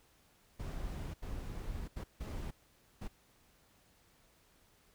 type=noise bursts at uneven times; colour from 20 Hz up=brown; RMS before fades=-41 dBFS; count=5; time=0.59-1.14 / 1.22-1.88 / 1.96-2.04 / 2.2-2.51 / 3.01-3.08 s; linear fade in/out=10 ms; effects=pink hiss -68 dBFS RMS until 4.94 s